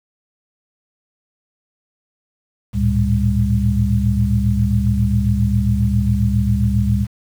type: tone cluster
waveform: sine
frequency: 71 / 108.4 / 115.8 / 199.3 Hz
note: C#2 / A2 / A#2 / G3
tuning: +42 / -25 / -11 / +29 cents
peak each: -19 dBFS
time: 2.73-7.07 s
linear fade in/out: 50 ms
effects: 7-bit